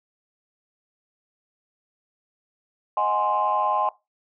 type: chord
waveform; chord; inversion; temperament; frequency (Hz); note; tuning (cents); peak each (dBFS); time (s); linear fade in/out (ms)
sine; Ab dominant seventh; second; equal; 622.3 / 740 / 830.6 / 1046.5; Eb5 / Gb5 / Ab5 / C6; 0 / 0 / 0 / 0; -28 / -28 / -23 / -23; 2.97-3.89; 2
effects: noise-tail reverb RT60 0.2 s tail -18 dB re dry + tanh soft clip ceiling -12 dBFS